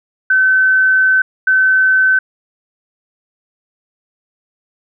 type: tone bursts at uneven times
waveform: sine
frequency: 1527 Hz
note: G6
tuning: 46 cents flat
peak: -8 dBFS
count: 2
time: 0.3-1.22 / 1.47-2.19 s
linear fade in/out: 5 ms
effects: none